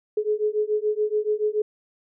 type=beating tone pair; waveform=sine; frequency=421 / 428 Hz; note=G#4 / A4; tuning=+24 / -48 cents; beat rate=7 Hz; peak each=-24 dBFS; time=0.17-1.62 s; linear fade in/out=5 ms; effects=none